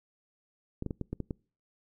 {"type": "clicks", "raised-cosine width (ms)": 3, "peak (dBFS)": -21, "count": 7, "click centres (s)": [0.824, 0.863, 0.908, 1.013, 1.13, 1.203, 1.308], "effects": ["noise-tail reverb RT60 0.4 s tail -26 dB re dry"]}